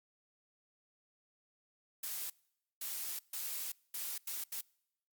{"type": "noise bursts at uneven times", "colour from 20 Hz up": "blue", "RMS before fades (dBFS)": -40, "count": 6, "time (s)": [[2.03, 2.3], [2.81, 3.19], [3.33, 3.72], [3.94, 4.18], [4.27, 4.44], [4.52, 4.61]], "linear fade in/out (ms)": 5, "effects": ["noise-tail reverb RT60 0.8 s tail -26 dB re dry", "Opus 48 kbps"]}